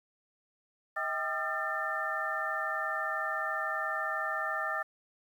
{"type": "tone cluster", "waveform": "sine", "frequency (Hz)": [637, 789, 1214, 1357, 1788], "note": ["D#5", "G5", "D#6", "E6", "A6"], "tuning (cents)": [41, 11, -43, 50, 27], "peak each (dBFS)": [-39, -40, -37, -38, -34], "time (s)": [0.96, 4.83], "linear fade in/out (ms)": 10, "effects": ["10-bit"]}